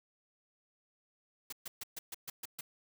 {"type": "noise bursts", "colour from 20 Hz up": "white", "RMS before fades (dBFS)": -42, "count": 8, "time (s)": [1.5, 2.61], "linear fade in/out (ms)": 5, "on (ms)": 25, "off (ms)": 130, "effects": []}